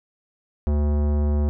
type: tone with tanh clipping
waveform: sine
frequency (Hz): 73.6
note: D2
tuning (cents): +4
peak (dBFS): -20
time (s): 0.67-1.49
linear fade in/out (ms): 0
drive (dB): 18
effects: none